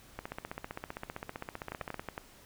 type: two click trains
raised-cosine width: 0.5 ms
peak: -22 / -23 dBFS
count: 6 / 28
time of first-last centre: 1.72-2.179 / 0.19-1.943 s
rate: 10.9 / 15.4 Hz
effects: pink hiss -57 dBFS RMS until 2.45 s